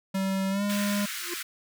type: tone with pitch glide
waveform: square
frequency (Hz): 192.5 to 203.8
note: G3 to G#3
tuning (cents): -31 to -32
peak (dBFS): -26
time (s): 0.14-1.06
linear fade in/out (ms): 10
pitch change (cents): +99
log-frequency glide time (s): 0.5-0.63
type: high-pass noise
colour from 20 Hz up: pink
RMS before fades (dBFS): -35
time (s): 0.69-1.43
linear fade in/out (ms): 10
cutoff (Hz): 1300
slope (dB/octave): 48
type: tone with exponential growth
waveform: square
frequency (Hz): 348.7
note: F4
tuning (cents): -3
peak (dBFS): -31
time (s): 1.18-1.34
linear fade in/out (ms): 5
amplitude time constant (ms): 33
effects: none